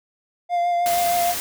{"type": "tone with vibrato", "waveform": "triangle", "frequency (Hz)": 698.5, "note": "F5", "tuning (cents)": 0, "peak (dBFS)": -16, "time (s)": [0.49, 1.35], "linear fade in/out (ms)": 50, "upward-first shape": "sine", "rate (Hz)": 6.4, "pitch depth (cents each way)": 17}
{"type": "noise", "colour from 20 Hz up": "white", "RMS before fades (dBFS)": -27, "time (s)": [0.86, 1.4], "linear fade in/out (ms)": 0}
{"effects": []}